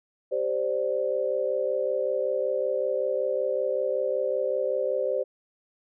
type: chord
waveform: sine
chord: G suspended fourth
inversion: none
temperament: just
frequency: 392 / 522.7 / 588 Hz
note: G4 / C5 / D5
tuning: 0 / -2 / +2 cents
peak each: -31 / -26 / -29 dBFS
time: 0.31-5.24 s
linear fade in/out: 20 ms
effects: none